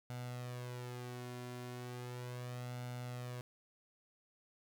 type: tone with flanger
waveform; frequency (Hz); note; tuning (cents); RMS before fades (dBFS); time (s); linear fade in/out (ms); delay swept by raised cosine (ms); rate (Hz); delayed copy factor
sawtooth; 123.47; B2; 0; -45; 0.1-3.41; 0; 1.4 to 2.9; 0.36; +0.6
effects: none